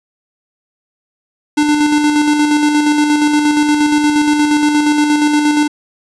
square tone with tremolo, 297.7 Hz, D4, 24 cents sharp, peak -9 dBFS, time 1.57-5.68 s, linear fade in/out 10 ms, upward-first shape square, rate 8.5 Hz, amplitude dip 35%, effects resampled to 22050 Hz

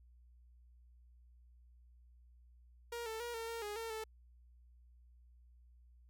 sawtooth tone with pitch steps, 471.7 / 443.7 / 476.3 / 454.8 / 460.9 / 415.2 / 454.5 / 438.9 Hz, A#4 / A4 / A#4 / A#4 / A#4 / G#4 / A#4 / A4, +20 / +14 / +37 / -43 / -20 / 0 / -44 / -4 cents, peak -37 dBFS, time 2.92-4.04 s, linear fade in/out 5 ms, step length 140 ms, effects added 60 Hz sine -60 dBFS peak until 6.09 s

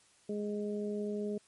harmonic tone, 207.7 Hz, G#3, in tune, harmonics 1 / 2 / 3, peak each -36 / -36 / -45 dBFS, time 0.29-1.38 s, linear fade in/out 5 ms, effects white hiss -65 dBFS RMS until 1.47 s + MP3 48 kbps

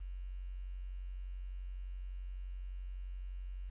sine tone with quantisation, 45.85 Hz, F#1, 15 cents flat, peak -40 dBFS, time 0-3.7 s, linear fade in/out 10 ms, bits 11, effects resampled to 8000 Hz

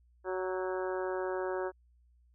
harmonic tone with a mistuned harmonic, 186 Hz, F#3, 9 cents sharp, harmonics 2 / 3 / 4 / 5 / 6 / 7 / 8 / 9, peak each -34 / -38 / -44 / -42 / -47 / -47 / -47 / -47 dBFS, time 0.24-1.72 s, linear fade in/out 50 ms, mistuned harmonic 9, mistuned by -42 cents, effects added 60 Hz sine -62 dBFS peak until 2.34 s

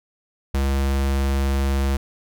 square tone, 68.3 Hz, C#2, 25 cents flat, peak -19 dBFS, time 0.54-1.97 s, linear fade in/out 5 ms, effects none

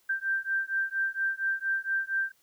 sine beating tone pair, 1570 / 1574.3 Hz, G6 / G6, +2 / +7 cents, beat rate 4.3 Hz, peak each -30 dBFS, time 0.09-2.32 s, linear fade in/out 10 ms, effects white hiss -67 dBFS RMS until 2.42 s

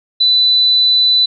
sine tone, 3990 Hz, B7, 17 cents sharp, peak -8 dBFS, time 0.2-1.26 s, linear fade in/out 10 ms, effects none

